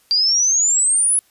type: exponential sweep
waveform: sine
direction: up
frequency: 4699 to 10400 Hz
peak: -13 dBFS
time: 0.11-1.19 s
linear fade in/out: 0 ms
effects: white hiss -57 dBFS RMS until 1.3 s + resampled to 32000 Hz